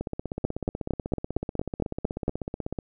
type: two click trains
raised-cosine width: 2 ms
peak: -11 / -17 dBFS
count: 9 / 46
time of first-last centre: 0.45-2.281 / 0.01-2.788 s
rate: 4.37 / 16.2 Hz
effects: none